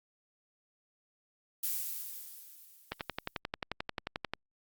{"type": "noise with exponential decay", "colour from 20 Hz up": "violet", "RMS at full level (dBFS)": -32, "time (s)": [1.63, 3.38], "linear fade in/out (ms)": 5, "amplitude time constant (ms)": 380}
{"type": "click train", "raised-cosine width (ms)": 0.3, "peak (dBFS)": -18, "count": 17, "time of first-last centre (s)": [2.92, 4.336], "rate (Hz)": 11.3}
{"effects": ["Opus 48 kbps"]}